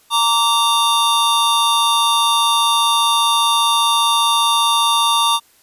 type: tone cluster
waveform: square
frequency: 925 / 1160 / 3645 Hz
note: A#5 / D6 / A#7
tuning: -14 / -22 / -40 cents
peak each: -18 dBFS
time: 0.1-5.4 s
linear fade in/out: 50 ms
effects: white hiss -53 dBFS RMS until 5.62 s + resampled to 32000 Hz